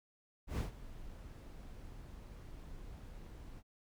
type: noise with ADSR envelope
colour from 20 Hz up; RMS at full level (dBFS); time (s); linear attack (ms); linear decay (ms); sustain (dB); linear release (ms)
brown; -33; 0.47-3.63; 110; 130; -17; 50
effects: none